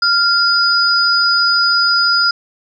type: tone pair together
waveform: sine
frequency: 1390 / 4953 Hz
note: F6 / D#8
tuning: -9 / -9 cents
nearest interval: octave + minor seventh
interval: 2200 cents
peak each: -13 dBFS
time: 0.02-2.31 s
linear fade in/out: 5 ms
effects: none